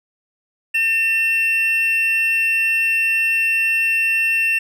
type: tone pair together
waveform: triangle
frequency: 1802 / 2700 Hz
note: A6 / E7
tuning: +41 / +41 cents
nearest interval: perfect fifth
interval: 700 cents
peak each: -22 / -14 dBFS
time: 0.74-4.59 s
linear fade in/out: 10 ms
effects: none